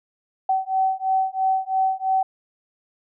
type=beating tone pair; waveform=sine; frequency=761 / 764 Hz; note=F#5 / G5; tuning=+48 / -45 cents; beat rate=3 Hz; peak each=-22 dBFS; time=0.49-2.23 s; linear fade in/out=5 ms; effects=none